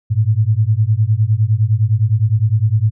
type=beating tone pair; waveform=sine; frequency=103.83 / 113.63 Hz; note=G#2 / A#2; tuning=0 / -44 cents; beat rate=9.8 Hz; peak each=-14 dBFS; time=0.1-2.91 s; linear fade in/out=20 ms; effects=none